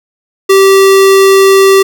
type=tone; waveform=square; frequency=388.4 Hz; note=G4; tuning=16 cents flat; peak=-3 dBFS; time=0.49-1.83 s; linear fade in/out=10 ms; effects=none

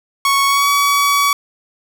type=tone with pitch glide; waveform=sawtooth; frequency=1109 to 1134.3 Hz; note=C#6 to C#6; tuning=0 to +39 cents; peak=-8 dBFS; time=0.25-1.33 s; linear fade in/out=2 ms; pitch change=+39 cents; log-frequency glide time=0.46-0.69 s; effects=none

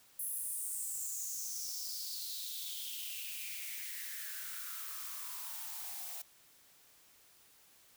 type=noise with high-pass filter sweep; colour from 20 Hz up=blue; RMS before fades=-42 dBFS; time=0.19-6.22 s; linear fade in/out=5 ms; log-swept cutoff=11000 to 670 Hz; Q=5.3; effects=white hiss -64 dBFS RMS until 7.96 s

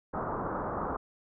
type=low-pass noise; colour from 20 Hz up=white; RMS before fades=-34 dBFS; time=0.13-0.97 s; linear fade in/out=10 ms; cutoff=1300 Hz; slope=48 dB/octave; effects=none

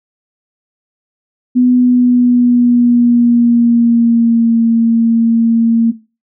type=tone with pitch glide; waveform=sine; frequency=248.7 to 229.4 Hz; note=B3 to A#3; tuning=+12 to -28 cents; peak=-6 dBFS; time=1.55-5.92 s; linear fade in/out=20 ms; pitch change=-140 cents; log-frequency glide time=1.75-4.6 s; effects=noise-tail reverb RT60 0.3 s tail -17 dB re dry

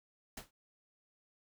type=noise with exponential decay; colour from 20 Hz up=pink; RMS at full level=-41 dBFS; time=0.37-0.51 s; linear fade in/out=5 ms; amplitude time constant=30 ms; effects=none

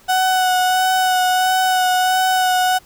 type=tone with vibrato; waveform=35% pulse; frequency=742 Hz; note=F#5; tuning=5 cents sharp; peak=-12 dBFS; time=0.08-2.79 s; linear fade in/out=20 ms; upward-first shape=sine; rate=1.5 Hz; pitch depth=17 cents each way; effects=pink hiss -49 dBFS RMS until 2.85 s

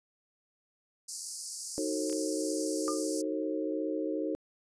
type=high-pass noise; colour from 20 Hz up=white; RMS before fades=-36 dBFS; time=1.08-3.22 s; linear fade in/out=10 ms; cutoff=4600 Hz; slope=96 dB/octave
type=chord; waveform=sine; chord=D# diminished seventh; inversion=none; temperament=just; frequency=311.1 / 373.4 / 448 / 537.6 Hz; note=D#4 / F#4 / A4 / C5; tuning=0 / +16 / +31 / +47 cents; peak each=-33 / -38 / -37 / -37 dBFS; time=1.78-4.35 s; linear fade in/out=0 ms
type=clicks; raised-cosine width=0.2 ms; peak=-31 dBFS; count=2; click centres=2.098 / 2.128 s
type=tone with exponential decay; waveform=sine; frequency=1203 Hz; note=D6; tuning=41 cents sharp; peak=-29 dBFS; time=2.88-3.05 s; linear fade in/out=0 ms; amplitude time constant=35 ms
effects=resampled to 22050 Hz

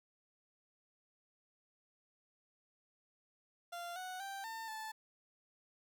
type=tone with pitch steps; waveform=30% pulse; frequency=693 / 739 / 785 / 900 / 876 Hz; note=F5 / F#5 / G5 / A5 / A5; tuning=-14 / -2 / +2 / +39 / -8 cents; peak=-40 dBFS; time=3.72-4.92 s; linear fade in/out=10 ms; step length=240 ms; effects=none

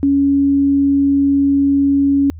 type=tone; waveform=sine; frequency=279 Hz; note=C#4; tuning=11 cents sharp; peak=-10 dBFS; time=0.03-2.3 s; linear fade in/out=0 ms; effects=added 81 Hz sine -30 dBFS peak until 2.39 s

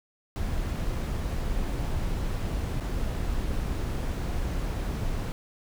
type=noise with dropouts; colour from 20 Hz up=brown; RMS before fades=-29 dBFS; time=0.36-5.32 s; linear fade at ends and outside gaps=0 ms; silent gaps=2.8-2.807 s; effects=none

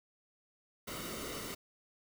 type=noise with comb filter; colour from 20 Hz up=pink; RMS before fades=-42 dBFS; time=0.87-1.55 s; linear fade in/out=10 ms; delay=1.2 ms; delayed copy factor=-0.65; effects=none

